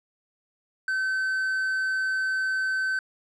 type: tone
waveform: triangle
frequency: 1534 Hz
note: G6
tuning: 38 cents flat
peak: -22 dBFS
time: 0.88-2.99 s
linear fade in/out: 2 ms
effects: resampled to 24000 Hz